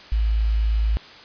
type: tone with quantisation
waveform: sine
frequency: 54.4 Hz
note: A1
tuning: 19 cents flat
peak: -17 dBFS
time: 0.12-0.97 s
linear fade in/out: 0 ms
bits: 7
effects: white hiss -43 dBFS RMS until 1.24 s + resampled to 11025 Hz